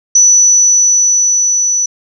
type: tone with level ramp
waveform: sine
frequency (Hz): 5950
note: F#8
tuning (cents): +9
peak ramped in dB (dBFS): -3 to -10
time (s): 0.15-1.86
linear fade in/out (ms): 5
effects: none